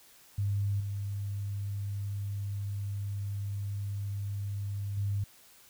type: tone with level steps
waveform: sine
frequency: 100.6 Hz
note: G2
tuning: 45 cents sharp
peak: -27 / -32 / -28 dBFS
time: 0.38-5.24 s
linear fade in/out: 5 ms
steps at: 0.8 / 4.97 s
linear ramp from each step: 5 ms
effects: white hiss -58 dBFS RMS until 5.69 s